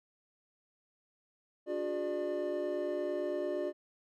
triangle tone cluster, 291.7 / 359.9 / 408.6 / 596 Hz, D4 / F#4 / G#4 / D5, -12 / -48 / -28 / +25 cents, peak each -40 / -34 / -40 / -34 dBFS, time 1.66-3.73 s, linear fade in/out 50 ms, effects none

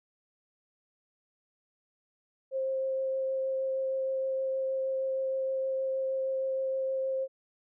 sine tone with vibrato, 530 Hz, C5, 22 cents sharp, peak -28 dBFS, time 2.51-7.28 s, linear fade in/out 50 ms, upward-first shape triangle, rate 6.4 Hz, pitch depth 9 cents each way, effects none

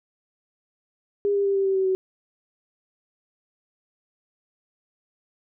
sine tone with pitch steps, 405.3 / 400.4 / 395.6 / 390.8 / 386.1 / 381.4 / 376.8 Hz, G#4 / G4 / G4 / G4 / G4 / G4 / F#4, -42 / +37 / +16 / -5 / -26 / -47 / +32 cents, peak -19 dBFS, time 1.25-1.95 s, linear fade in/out 0 ms, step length 100 ms, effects none

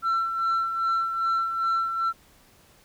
sine tone with tremolo, 1346 Hz, E6, 36 cents sharp, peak -18 dBFS, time 0.02-2.13 s, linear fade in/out 50 ms, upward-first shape sine, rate 2.5 Hz, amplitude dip 60%, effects tanh soft clip ceiling -20 dBFS + pink hiss -57 dBFS RMS until 2.84 s

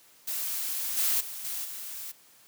blue noise with level steps, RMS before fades -32 / -26 / -39 / -34 / -39 dBFS, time 0.27-2.12 s, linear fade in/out 10 ms, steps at 0.97 / 1.2 / 1.44 / 1.64 s, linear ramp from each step 10 ms, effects white hiss -58 dBFS RMS until 2.47 s + high-pass 100 Hz 12 dB/octave

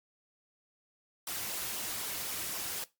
white noise with flanger, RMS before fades -37 dBFS, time 1.27-2.84 s, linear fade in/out 2 ms, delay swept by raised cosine 0.44 to 4.84 ms, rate 3.9 Hz, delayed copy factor -0.5, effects noise-tail reverb RT60 0.2 s tail -18 dB re dry + MP3 96 kbps

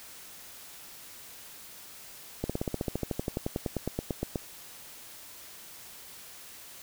slowing click train, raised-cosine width 2 ms, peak -16 dBFS, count 23, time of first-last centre 2.44-4.358 s, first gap 56 ms, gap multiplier 1.04, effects white hiss -48 dBFS RMS until 6.82 s

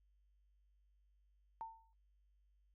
sine tone with exponential decay, 900 Hz, A5, 39 cents sharp, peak -40 dBFS, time 1.61-1.93 s, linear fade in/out 0 ms, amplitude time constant 69 ms, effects noise-tail reverb RT60 0.1 s tail -18 dB re dry + added 50 Hz sine -70 dBFS peak until 2.74 s

